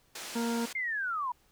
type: band-pass noise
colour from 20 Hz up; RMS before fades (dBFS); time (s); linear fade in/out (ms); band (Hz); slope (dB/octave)
white; -42; 0.15-0.73; 5; 260 to 7200; 12
type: harmonic tone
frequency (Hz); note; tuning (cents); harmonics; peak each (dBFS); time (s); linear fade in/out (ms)
233.1; A#3; 0; 1 / 2 / 3 / 4 / 6 / 7; -30 / -36 / -46 / -39 / -44 / -52; 0.35-0.66; 10
type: linear sweep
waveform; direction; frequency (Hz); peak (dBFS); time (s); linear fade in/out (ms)
sine; down; 2145 to 940; -30; 0.75-1.32; 5
effects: pink hiss -67 dBFS RMS until 1.51 s

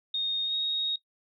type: tone with pitch glide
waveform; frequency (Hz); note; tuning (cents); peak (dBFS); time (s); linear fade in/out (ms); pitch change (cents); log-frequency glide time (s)
sine; 3700 to 3752; A#7 to A#7; -14 to +11; -26; 0.14-0.96; 5; +25; 0.44-0.55
effects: noise-tail reverb RT60 0.1 s tail -18 dB re dry

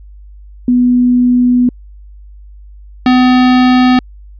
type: tone pair in turn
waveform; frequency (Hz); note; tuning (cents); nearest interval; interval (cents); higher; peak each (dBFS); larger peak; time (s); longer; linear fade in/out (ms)
sine / square; 246.9 / 252.5; B3 / B3; 0 / +39; unison; 39; second; -6; neither; 0.68-1.69 / 3.06-3.99; first; 2
effects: added 50 Hz sine -32 dBFS peak until 4.39 s + resampled to 11025 Hz

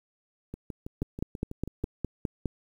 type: two click trains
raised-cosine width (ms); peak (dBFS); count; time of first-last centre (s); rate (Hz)
3; -24 / -16; 9 / 8; 0.54-1.839 / 1.02-2.457; 6.16 / 4.87
effects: 9-bit

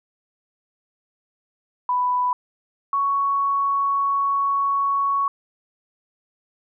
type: tone pair in turn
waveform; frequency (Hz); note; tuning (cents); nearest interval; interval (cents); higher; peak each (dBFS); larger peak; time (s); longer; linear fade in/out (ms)
sine; 992 / 1113.5; B5 / C#6; +7 / +7; major second; 200; second; -18; neither; 1.89-2.33 / 2.93-5.28; second; 2
effects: none

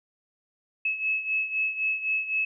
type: beating tone pair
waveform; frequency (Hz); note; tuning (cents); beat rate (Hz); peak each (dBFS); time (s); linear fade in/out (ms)
sine; 2587 / 2590.9; E7 / E7; -33 / -31; 3.9; -26 / -31; 0.85-2.45; 5
effects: none

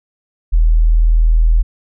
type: tone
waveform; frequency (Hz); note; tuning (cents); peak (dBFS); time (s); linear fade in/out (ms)
sine; 40.36; E1; -36; -7; 0.52-1.63; 20
effects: none

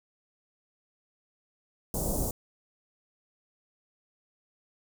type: band-stop noise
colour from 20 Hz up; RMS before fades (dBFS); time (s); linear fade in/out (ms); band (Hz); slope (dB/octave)
pink; -30; 1.94-2.31; 2; 750 to 6900; 24
effects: none

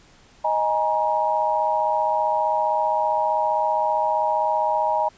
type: chord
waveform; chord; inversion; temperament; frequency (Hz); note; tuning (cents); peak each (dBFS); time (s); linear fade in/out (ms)
sine; D# suspended fourth; none; equal with one note detuned; 622.3 / 830.6 / 945.9; D#5 / G#5 / A#5; 0 / 0 / +25; -24 / -23 / -22; 0.44-5.09; 10
effects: pink hiss -53 dBFS RMS until 5.17 s + resampled to 16000 Hz

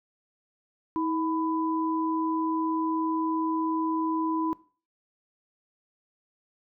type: tone pair together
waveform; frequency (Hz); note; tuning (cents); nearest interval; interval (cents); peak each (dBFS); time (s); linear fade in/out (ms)
sine; 320.3 / 997.7; E4 / B5; -50 / +17; octave + minor sixth; 1967; -26 / -30; 0.96-4.53; 0
effects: noise-tail reverb RT60 0.4 s tail -20 dB re dry

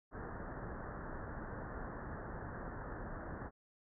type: low-pass noise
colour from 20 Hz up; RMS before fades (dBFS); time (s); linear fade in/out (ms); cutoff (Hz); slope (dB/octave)
pink; -45; 0.11-3.51; 50; 1800; 96
effects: none

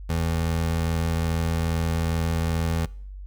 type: tone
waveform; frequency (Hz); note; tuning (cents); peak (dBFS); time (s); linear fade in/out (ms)
25% pulse; 82.41; E2; 0; -19; 0.09-2.86; 10
effects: noise-tail reverb RT60 0.6 s tail -23 dB re dry + added 48 Hz sine -35 dBFS peak until 3.26 s

